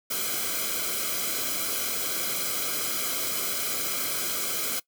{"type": "noise with comb filter", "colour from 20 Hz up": "white", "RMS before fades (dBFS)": -29, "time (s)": [0.1, 4.8], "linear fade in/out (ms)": 10, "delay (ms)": 1.1, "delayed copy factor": -1, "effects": ["noise-tail reverb RT60 0.1 s tail -21 dB re dry"]}